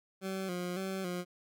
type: tone with vibrato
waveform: 20% pulse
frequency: 184.5 Hz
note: F#3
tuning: 5 cents flat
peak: -30 dBFS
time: 0.21-1.25 s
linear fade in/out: 50 ms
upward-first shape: square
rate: 1.8 Hz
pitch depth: 60 cents each way
effects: none